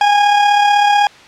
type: tone with amplitude modulation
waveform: 40% pulse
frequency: 821 Hz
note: G#5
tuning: 20 cents flat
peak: -6 dBFS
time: 0.01-1.07 s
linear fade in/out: 2 ms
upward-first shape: sine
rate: 36 Hz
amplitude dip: 40%
effects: white hiss -40 dBFS RMS until 1.27 s + low-pass 4000 Hz 12 dB/octave